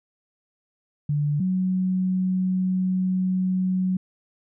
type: tone pair in turn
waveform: sine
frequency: 146.83 / 185.53 Hz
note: D3 / F#3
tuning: 0 / +5 cents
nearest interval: major third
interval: 405 cents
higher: second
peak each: -20 dBFS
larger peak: neither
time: 1.09-1.4 / 1.4-3.97 s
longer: second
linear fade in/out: 5 ms
effects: none